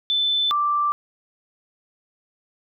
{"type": "tone pair in turn", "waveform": "sine", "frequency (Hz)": [3520, 1174.7], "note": ["A7", "D6"], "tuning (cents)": [0, 0], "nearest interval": "octave + perfect fifth", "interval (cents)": 1900, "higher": "first", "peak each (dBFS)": -18, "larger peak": "neither", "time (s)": [[0.1, 0.51], [0.51, 0.92]], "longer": "neither", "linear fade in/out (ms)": 0, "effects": []}